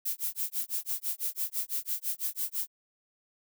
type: noise with tremolo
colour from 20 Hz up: violet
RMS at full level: -30 dBFS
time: 0.05-2.68 s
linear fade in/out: 10 ms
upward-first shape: sine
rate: 6 Hz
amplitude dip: 100%
effects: none